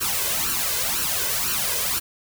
white noise with flanger, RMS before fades -24 dBFS, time 0-2 s, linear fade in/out 20 ms, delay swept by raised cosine 0.69 to 1.99 ms, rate 2 Hz, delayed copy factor +0.75, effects none

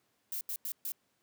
violet noise bursts at uneven times, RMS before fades -37 dBFS, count 4, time 0.32-0.41 / 0.49-0.56 / 0.65-0.72 / 0.85-0.92 s, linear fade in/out 2 ms, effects pink hiss -75 dBFS RMS until 1.22 s + high-pass 150 Hz 12 dB/octave

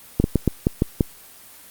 clicks, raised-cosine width 3 ms, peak -3 dBFS, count 7, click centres 0.2 / 0.241 / 0.357 / 0.477 / 0.669 / 0.821 / 1.008 s, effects white hiss -45 dBFS RMS until 1.7 s + Opus 24 kbps

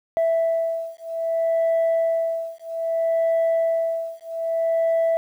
sine beating tone pair, 659.3 / 659.92 Hz, E5 / E5, 0 / +2 cents, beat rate 0.62 Hz, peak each -21 dBFS, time 0.17-5.17 s, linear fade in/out 0 ms, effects tanh soft clip ceiling -15 dBFS + 9-bit

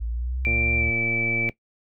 sine linear sweep, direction up, 55.4 to 74.7 Hz, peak -25 dBFS, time 0-0.91 s, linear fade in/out 20 ms
sine tone with pitch glide, 2354 to 2314 Hz, D7 to D7, +3 to -26 cents, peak -22 dBFS, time 0.45-1.49 s, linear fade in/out 0 ms, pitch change -29 cents, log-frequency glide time 0.77-0.85 s
click train, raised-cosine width 2 ms, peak -19 dBFS, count 119, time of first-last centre 0.47-1.496 s, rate 115 Hz
effects noise-tail reverb RT60 0.1 s tail -18 dB re dry

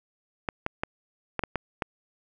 clicks, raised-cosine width 0.5 ms, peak -12 dBFS, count 7, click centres 0.488 / 0.664 / 0.835 / 1.393 / 1.437 / 1.557 / 1.822 s, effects none

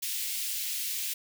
white high-pass noise, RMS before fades -33 dBFS, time 0.02-1.14 s, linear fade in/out 10 ms, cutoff 2300 Hz, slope 24 dB/octave, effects none

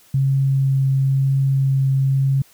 sine tone with vibrato, 135.4 Hz, C#3, 40 cents flat, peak -14 dBFS, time 0.14-2.42 s, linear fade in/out 5 ms, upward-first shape triangle, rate 1 Hz, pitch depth 9 cents each way, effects white hiss -52 dBFS RMS until 2.53 s

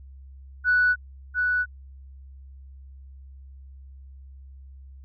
sine tone with echo, 1480 Hz, F#6, in tune, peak -16 dBFS, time 0.64-0.96 s, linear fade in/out 50 ms, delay 700 ms, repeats 1, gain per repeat -4 dB, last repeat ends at 1.66 s, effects tanh soft clip ceiling -12 dBFS + added 67 Hz sine -42 dBFS peak until 5.04 s

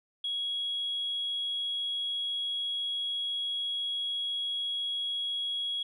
sine tone, 3322 Hz, G#7, in tune, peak -29 dBFS, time 0.24-5.83 s, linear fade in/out 5 ms, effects tanh soft clip ceiling -25 dBFS

